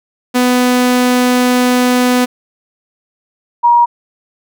sawtooth / sine tone pair in turn, 248.9 / 951.7 Hz, B3 / A#5, +14 / +36 cents, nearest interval octave + major seventh, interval 2322 cents, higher second, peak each -5 dBFS, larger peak neither, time 0.34-2.26 / 3.63-3.86 s, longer first, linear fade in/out 20 ms, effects none

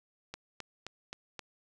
click train, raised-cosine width 0.2 ms, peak -23 dBFS, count 5, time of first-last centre 0.34-1.393 s, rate 3.8 Hz, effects none

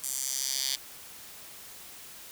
10% pulse tone with high-pass filter sweep, 133.6 Hz, C3, 36 cents sharp, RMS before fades -32 dBFS, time 0.03-0.76 s, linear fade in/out 10 ms, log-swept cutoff 8200 to 4100 Hz, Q 2, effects white hiss -47 dBFS RMS until 2.31 s

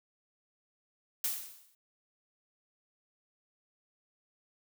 blue noise with exponential decay, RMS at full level -30 dBFS, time 1.24-1.75 s, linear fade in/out 2 ms, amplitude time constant 110 ms, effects none

